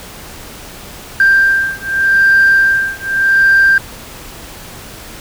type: beating tone pair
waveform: sine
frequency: 1581 / 1581.84 Hz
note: G6 / G6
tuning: +14 / +15 cents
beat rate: 0.84 Hz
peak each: -10 dBFS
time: 1.2-3.78 s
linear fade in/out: 2 ms
effects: tanh soft clip ceiling -2 dBFS + pink hiss -32 dBFS RMS until 5.2 s